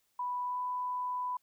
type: tone with pitch glide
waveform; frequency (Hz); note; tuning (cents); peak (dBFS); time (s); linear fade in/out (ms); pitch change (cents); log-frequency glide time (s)
sine; 987.8 to 995.2; B5 to B5; 0 to +13; -32; 0.19-1.37; 5; +13; 0.44-0.59
effects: white hiss -75 dBFS RMS until 1.42 s